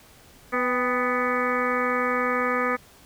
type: harmonic tone with a mistuned harmonic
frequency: 248.4 Hz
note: B3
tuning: 10 cents sharp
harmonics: 1 / 2 / 3 / 4 / 5 / 6 / 7 / 8 / 9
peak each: -30 / -27 / -36 / -34 / -26 / -37 / -31 / -33 / -33 dBFS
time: 0.52-2.77 s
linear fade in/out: 20 ms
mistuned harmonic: 3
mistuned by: +77 cents
effects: pink hiss -52 dBFS RMS until 3.05 s